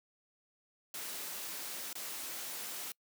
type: noise with dropouts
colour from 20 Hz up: white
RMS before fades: -42 dBFS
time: 0.94-2.92 s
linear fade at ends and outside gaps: 2 ms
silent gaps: 1.93-1.953 s
effects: noise-tail reverb RT60 0.1 s tail -26 dB re dry + high-pass 200 Hz 12 dB/octave